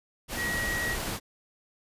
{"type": "tone in noise", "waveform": "sine", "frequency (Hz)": 1907, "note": "A#6", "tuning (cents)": 39, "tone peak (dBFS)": -29, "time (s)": [0.36, 0.97], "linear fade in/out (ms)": 50, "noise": "pink", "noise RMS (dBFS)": -33, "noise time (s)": [0.28, 1.2], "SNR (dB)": 1, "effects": ["resampled to 32000 Hz"]}